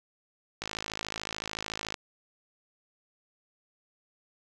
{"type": "click train", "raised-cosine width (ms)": 0.2, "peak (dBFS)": -16, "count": 72, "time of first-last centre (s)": [0.62, 1.942], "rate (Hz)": 53.7, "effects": []}